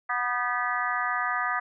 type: harmonic tone with a mistuned harmonic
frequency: 244.8 Hz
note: B3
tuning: 15 cents flat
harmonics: 3 / 4 / 5 / 6 / 7 / 8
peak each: -33 / -34 / -29 / -35 / -32 / -33 dBFS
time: 0.09-1.6 s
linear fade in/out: 10 ms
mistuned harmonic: 6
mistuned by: +78 cents
effects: none